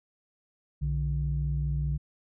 sine tone pair together, 61.73 / 146.83 Hz, B1 / D3, 0 / 0 cents, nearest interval octave + minor third, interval 1500 cents, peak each -28 dBFS, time 0.81-1.98 s, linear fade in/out 20 ms, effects tanh soft clip ceiling -19 dBFS

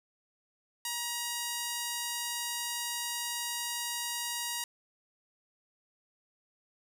5% pulse tone, 951 Hz, A#5, 34 cents sharp, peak -21 dBFS, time 0.85-4.64 s, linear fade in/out 2 ms, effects none

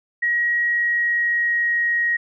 sine tone with pitch glide, 1900 to 1886.9 Hz, A#6 to A#6, +33 to +21 cents, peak -17 dBFS, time 0.22-2.17 s, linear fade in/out 10 ms, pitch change -12 cents, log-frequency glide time 0.64-1.81 s, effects none

